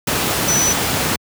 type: tone in noise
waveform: sine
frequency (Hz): 5960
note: F#8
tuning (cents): +12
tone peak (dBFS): -15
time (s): 0.48-0.73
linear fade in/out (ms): 5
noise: pink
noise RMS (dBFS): -18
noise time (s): 0.07-1.16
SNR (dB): 0
effects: high-pass 100 Hz 12 dB/octave